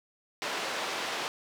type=band-pass noise; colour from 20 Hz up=pink; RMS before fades=-34 dBFS; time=0.42-1.28 s; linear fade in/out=0 ms; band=530 to 4900 Hz; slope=12 dB/octave; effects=none